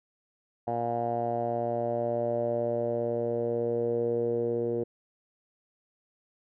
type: tone with low-pass filter sweep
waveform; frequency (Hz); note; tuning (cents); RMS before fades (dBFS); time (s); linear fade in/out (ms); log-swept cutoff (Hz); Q
10% pulse; 118; A#2; +22; -29; 0.67-4.84; 10; 750 to 430; 5.5
effects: none